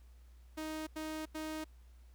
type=tone bursts; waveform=sawtooth; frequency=312.4 Hz; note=D#4; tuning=7 cents sharp; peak=-35 dBFS; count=3; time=0.57-1.644 s; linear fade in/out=10 ms; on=300 ms; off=87 ms; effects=added 60 Hz sine -55 dBFS peak until 2.14 s + pink hiss -72 dBFS RMS until 2.14 s